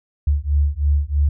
sine beating tone pair, 71 / 74.1 Hz, C#2 / D2, +42 / +16 cents, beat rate 3.1 Hz, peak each -18 dBFS, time 0.27-1.29 s, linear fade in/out 5 ms, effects none

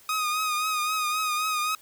sawtooth tone with vibrato, 1245 Hz, D#6, 1 cent sharp, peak -21 dBFS, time 0.09-1.75 s, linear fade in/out 2 ms, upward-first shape triangle, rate 3.8 Hz, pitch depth 50 cents each way, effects white hiss -54 dBFS RMS until 1.81 s

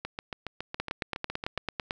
two click trains, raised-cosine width 0.3 ms, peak -18 / -14 dBFS, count 12 / 11, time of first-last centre 0.05-1.578 / 0.8-1.909 s, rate 7.2 / 9.02 Hz, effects none

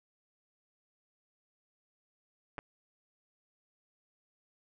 clicks, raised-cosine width 0.5 ms, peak -25 dBFS, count 2, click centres 2.582 / 2.589 s, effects none

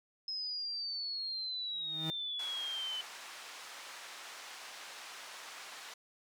sine exponential sweep, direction down, 5150 to 3012 Hz, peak -36 dBFS, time 0.28-3.01 s, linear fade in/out 2 ms
30% pulse tone with exponential growth, 159.3 Hz, D#3, 41 cents sharp, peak -31 dBFS, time 1.71-2.1 s, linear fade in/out 0 ms, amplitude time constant 83 ms
pink band-pass noise, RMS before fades -49 dBFS, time 2.39-5.94 s, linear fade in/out 5 ms, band 950 to 7100 Hz, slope 12 dB/octave
effects none

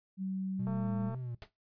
sine tone with pitch glide, 190 to 198.3 Hz, F#3 to G3, +46 to +20 cents, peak -33 dBFS, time 0.17-1.12 s, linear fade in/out 50 ms, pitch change +74 cents, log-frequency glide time 0.63-0.9 s
triangle tone with vibrato, 120 Hz, B2, 49 cents flat, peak -35 dBFS, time 0.59-1.35 s, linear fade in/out 5 ms, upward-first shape triangle, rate 2.1 Hz, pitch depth 130 cents each way
click train, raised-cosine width 1 ms, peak -32 dBFS, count 108, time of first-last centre 0.67-1.146 s, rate 225 Hz
pink noise with exponential decay, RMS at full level -41 dBFS, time 1.42-1.5 s, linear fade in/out 1 ms, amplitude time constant 16 ms
effects noise-tail reverb RT60 0.2 s tail -18 dB re dry + resampled to 11025 Hz

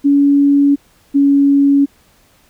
sine tone pair in turn, 282.9 / 280.5 Hz, C#4 / C#4, +35 / +21 cents, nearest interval unison, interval 14 cents, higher first, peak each -7 dBFS, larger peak neither, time 0.04-0.76 / 1.14-1.86 s, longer neither, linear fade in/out 20 ms, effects pink hiss -52 dBFS RMS until 2.49 s

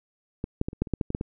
clicks, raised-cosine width 3 ms, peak -16 / -11 / -16 / -26 / -11 / -26 / -12 / -12 / -17 / -14 / -16 dBFS, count 11, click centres 0.441 / 0.614 / 0.685 / 0.731 / 0.82 / 0.872 / 0.937 / 1.012 / 1.104 / 1.149 / 1.211 s, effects none

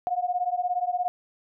sine beating tone pair, 711 / 728 Hz, F5 / F#5, +31 / -28 cents, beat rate 17 Hz, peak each -27 dBFS, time 0.07-1.08 s, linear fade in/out 0 ms, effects none

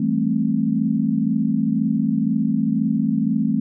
sine chord, A minor seventh, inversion second, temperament just, 165 / 198 / 220 / 264 Hz, E3 / G3 / A3 / C4, +2 / +18 / 0 / +16 cents, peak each -25 / -24 / -20 / -23 dBFS, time 0-3.6 s, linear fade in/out 5 ms, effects none

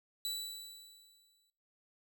sawtooth tone with exponential decay, 3951 Hz, B7, in tune, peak -31 dBFS, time 0.25-1.5 s, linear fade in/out 1 ms, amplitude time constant 270 ms, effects noise-tail reverb RT60 0.7 s tail -20 dB re dry

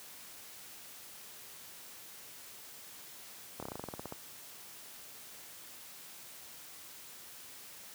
slowing click train, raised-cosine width 1 ms, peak -26 dBFS, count 13, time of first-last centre 3.6-4.124 s, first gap 26 ms, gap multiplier 1.09, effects white hiss -51 dBFS RMS until 7.94 s + high-pass 80 Hz 12 dB/octave

